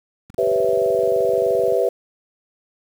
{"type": "click train", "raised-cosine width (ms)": 5, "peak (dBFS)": -26, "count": 34, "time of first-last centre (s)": [0.3, 1.722], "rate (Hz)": 23.2}
{"type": "chord", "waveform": "sine", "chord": "C# half-diminished seventh", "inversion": "second", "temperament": "equal", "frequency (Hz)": [392, 493.9, 554.4, 659.3], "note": ["G4", "B4", "C#5", "E5"], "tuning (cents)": [0, 0, 0, 0], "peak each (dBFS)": [-21, -19, -24, -21], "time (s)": [0.38, 1.89], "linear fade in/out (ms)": 5}
{"effects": ["high-pass 100 Hz 12 dB/octave", "7-bit"]}